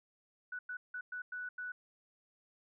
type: tone bursts at uneven times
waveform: sine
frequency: 1481 Hz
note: F#6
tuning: 1 cent sharp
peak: -39 dBFS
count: 6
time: 0.52-0.59 / 0.69-0.77 / 0.94-1.01 / 1.12-1.22 / 1.32-1.49 / 1.58-1.72 s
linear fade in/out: 5 ms
effects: none